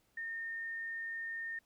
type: tone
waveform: sine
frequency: 1826 Hz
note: A#6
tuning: 36 cents flat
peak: -38 dBFS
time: 0.17-1.59 s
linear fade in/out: 5 ms
effects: pink hiss -74 dBFS RMS until 1.65 s